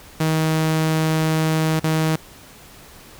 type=tone with dropouts; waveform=sawtooth; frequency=158.4 Hz; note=D#3; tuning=31 cents sharp; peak=-13 dBFS; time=0.2-2.16 s; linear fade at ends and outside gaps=5 ms; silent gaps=1.796-1.838 s; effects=pink hiss -44 dBFS RMS until 3.19 s